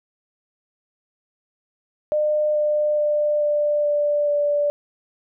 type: tone with pitch steps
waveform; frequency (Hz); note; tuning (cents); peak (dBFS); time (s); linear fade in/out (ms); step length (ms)
sine; 604 / 599.8 / 595.7 / 591.6 / 587.5 / 583.4; D5 / D5 / D5 / D5 / D5 / D5; +48 / +36 / +24 / +13 / +1 / -12; -17; 2.12-4.7; 0; 430
effects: none